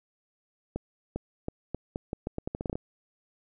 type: accelerating click train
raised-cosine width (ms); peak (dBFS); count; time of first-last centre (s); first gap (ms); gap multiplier
2; -18; 15; 0.76-2.755; 400; 0.81
effects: none